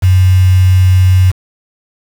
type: tone with quantisation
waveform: sine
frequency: 92.5 Hz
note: F#2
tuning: in tune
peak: -4 dBFS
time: 0.02-1.32 s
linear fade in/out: 20 ms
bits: 4
effects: none